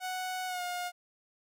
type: tone with pitch glide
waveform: sawtooth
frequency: 740 to 714 Hz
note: F#5 to F5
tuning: 0 to +38 cents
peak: -30 dBFS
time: 0-0.92 s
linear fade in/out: 50 ms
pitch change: -62 cents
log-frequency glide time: 0.47-0.62 s
effects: none